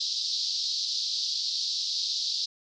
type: band-pass noise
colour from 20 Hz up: white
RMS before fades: -30 dBFS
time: 0-2.46 s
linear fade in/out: 10 ms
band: 3900 to 5100 Hz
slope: 48 dB/octave
effects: none

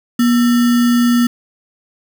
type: tone with sample-and-hold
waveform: sine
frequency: 240 Hz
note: B3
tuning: 49 cents flat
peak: -9 dBFS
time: 0.19-1.27 s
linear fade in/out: 5 ms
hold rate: 1575 Hz
effects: none

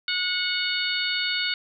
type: harmonic tone with a mistuned harmonic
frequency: 734 Hz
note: F#5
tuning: 14 cents flat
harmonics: 2 / 3 / 4 / 5 / 6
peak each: -30 / -30 / -30 / -30 / -30 dBFS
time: 0.08-1.54 s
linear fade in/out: 2 ms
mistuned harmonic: 2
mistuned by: -17 cents
effects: none

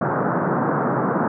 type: band-pass noise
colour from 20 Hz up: pink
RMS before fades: -21 dBFS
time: 0.01-1.28 s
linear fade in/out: 5 ms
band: 130 to 1500 Hz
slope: 48 dB/octave
effects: none

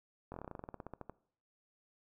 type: slowing click train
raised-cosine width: 1 ms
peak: -30 dBFS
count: 18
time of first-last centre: 0.32-1.096 s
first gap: 21 ms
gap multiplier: 1.09
effects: noise-tail reverb RT60 0.6 s tail -21 dB re dry

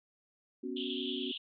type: chord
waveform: sine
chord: B suspended second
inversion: none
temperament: just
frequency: 246.9 / 277.8 / 370.4 Hz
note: B3 / C#4 / F#4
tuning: 0 / +4 / +2 cents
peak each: -40 dBFS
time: 0.63-1.32 s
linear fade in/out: 10 ms
type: band-pass noise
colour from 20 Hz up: white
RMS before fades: -41 dBFS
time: 0.76-1.38 s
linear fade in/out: 10 ms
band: 2900 to 3500 Hz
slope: 96 dB/octave
effects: none

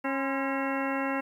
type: harmonic tone with a mistuned harmonic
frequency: 272.1 Hz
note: C#4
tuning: 32 cents flat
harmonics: 1 / 2 / 3 / 4 / 5 / 6 / 7 / 8 / 10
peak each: -31 / -34 / -36 / -37 / -38 / -39 / -39 / -40 / -41 dBFS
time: 0.04-1.21 s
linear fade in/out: 10 ms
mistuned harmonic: 4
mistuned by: -79 cents
effects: 10-bit

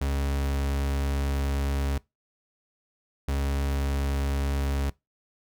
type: tone pair in turn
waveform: 40% pulse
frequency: 69.4 / 69.4 Hz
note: C#2 / C#2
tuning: +3 / +3 cents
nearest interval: unison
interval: 0 cents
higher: neither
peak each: -24 dBFS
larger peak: neither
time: 0.01-1.98 / 3.28-4.9 s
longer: first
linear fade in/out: 5 ms
effects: noise-tail reverb RT60 0.2 s tail -22 dB re dry

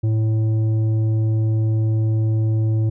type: tone with tanh clipping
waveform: sine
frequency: 110 Hz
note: A2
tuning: in tune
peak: -17 dBFS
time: 0.03-2.9 s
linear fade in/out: 10 ms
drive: 8 dB
effects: none

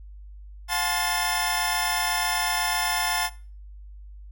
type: tone cluster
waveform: 20% pulse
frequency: 714 / 863 / 1048 / 1766 / 5270 Hz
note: F5 / A5 / C6 / A6 / E8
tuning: +38 / -34 / +2 / +6 / -1 cents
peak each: -25 dBFS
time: 0.68-3.3 s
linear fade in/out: 50 ms
effects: noise-tail reverb RT60 0.4 s tail -21 dB re dry + added 50 Hz sine -40 dBFS peak until 4.31 s

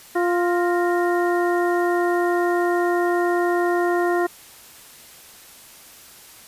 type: harmonic tone with a mistuned harmonic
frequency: 350.4 Hz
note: F4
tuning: 6 cents sharp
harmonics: 1 / 2 / 3 / 4 / 5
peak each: -19 / -24 / -29 / -30 / -30 dBFS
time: 0.15-4.27 s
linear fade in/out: 10 ms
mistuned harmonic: 5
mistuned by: +94 cents
effects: white hiss -45 dBFS RMS until 6.47 s + resampled to 32000 Hz

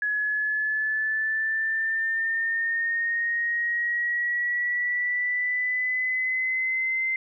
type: linear sweep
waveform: sine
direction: up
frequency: 1687 to 2078 Hz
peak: -23 dBFS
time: 0.02-7.16 s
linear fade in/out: 2 ms
effects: none

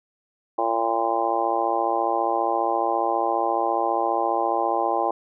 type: harmonic tone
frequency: 114.7 Hz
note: A#2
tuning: 28 cents flat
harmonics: 3 / 4 / 5 / 6 / 7 / 8 / 9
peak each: -29 / -31 / -28 / -28 / -24 / -34 / -28 dBFS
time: 0.58-5.11 s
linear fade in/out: 5 ms
effects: none

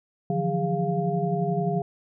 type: tone cluster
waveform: sine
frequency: 148.8 / 169.1 / 180.7 / 407.3 / 699 Hz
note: D3 / E3 / F#3 / G#4 / F5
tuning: +23 / +44 / -41 / -34 / +1 cents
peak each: -29 dBFS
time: 0.3-1.82 s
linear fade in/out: 2 ms
effects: none

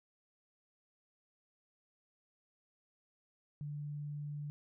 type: tone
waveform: sine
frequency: 146.83 Hz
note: D3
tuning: in tune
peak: -39 dBFS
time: 3.61-4.5 s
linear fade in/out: 0 ms
effects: none

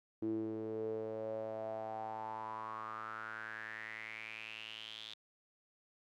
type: tone with band-pass filter sweep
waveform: sawtooth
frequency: 110 Hz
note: A2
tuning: in tune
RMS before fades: -43 dBFS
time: 0.22-5.14 s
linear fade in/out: 5 ms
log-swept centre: 320 to 3600 Hz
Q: 7.3
effects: none

